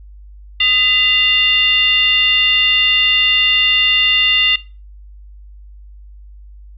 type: tone with frequency modulation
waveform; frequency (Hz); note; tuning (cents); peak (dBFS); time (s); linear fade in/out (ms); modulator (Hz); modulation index
sine; 2794; F7; 0; -10; 0.6-4.56; 5; 772; 0.9
effects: noise-tail reverb RT60 0.3 s tail -19 dB re dry + added 50 Hz sine -35 dBFS peak until 6.77 s